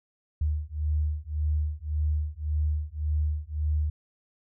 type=beating tone pair; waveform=sine; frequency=75 / 76.8 Hz; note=D2 / D#2; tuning=+37 / -22 cents; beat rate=1.8 Hz; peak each=-28 dBFS; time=0.41-3.9 s; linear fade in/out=5 ms; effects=none